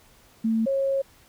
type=tone pair in turn; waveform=sine; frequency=223.8 / 544.7 Hz; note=A3 / C#5; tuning=+30 / -30 cents; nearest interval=octave + minor third; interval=1540 cents; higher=second; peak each=-20 / -21 dBFS; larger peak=first; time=0.44-0.66 / 0.66-1.02 s; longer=second; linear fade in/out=10 ms; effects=pink hiss -56 dBFS RMS until 1.28 s